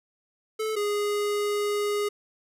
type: tone pair in turn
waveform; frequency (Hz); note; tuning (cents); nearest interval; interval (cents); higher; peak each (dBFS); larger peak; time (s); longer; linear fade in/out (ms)
square; 435.8 / 412.9; A4 / G#4; -17 / -10; minor second; 93; first; -27 / -25; second; 0.59-0.76 / 0.76-2.09; second; 10
effects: resampled to 32000 Hz + 10-bit